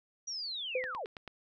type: linear sweep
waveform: sine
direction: down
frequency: 5830 to 349.6 Hz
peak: -36 dBFS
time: 0.27-1.06 s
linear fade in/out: 10 ms
type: tone with exponential decay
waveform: sine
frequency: 510 Hz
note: C5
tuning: 44 cents flat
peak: -27 dBFS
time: 0.75-1.02 s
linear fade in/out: 5 ms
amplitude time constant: 57 ms
type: click train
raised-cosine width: 0.3 ms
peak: -27 dBFS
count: 5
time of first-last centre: 0.84-1.277 s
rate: 9.15 Hz
effects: none